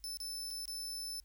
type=tone with dropouts; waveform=sawtooth; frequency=5274 Hz; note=E8; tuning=in tune; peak=-37 dBFS; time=0.04-1.2 s; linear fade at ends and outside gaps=0 ms; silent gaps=0.171-0.202 / 0.504-0.509 / 0.655-0.679 s; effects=added 50 Hz sine -59 dBFS peak until 1.24 s + white hiss -75 dBFS RMS until 1.24 s